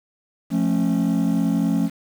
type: chord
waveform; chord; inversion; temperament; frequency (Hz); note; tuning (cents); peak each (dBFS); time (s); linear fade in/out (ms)
triangle; F augmented; none; just; 174.61 / 218.3 / 272.8; F3 / A3 / C#4; 0 / -13 / -28; -19; 0.5-1.9; 50
effects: tanh soft clip ceiling -11 dBFS + 7-bit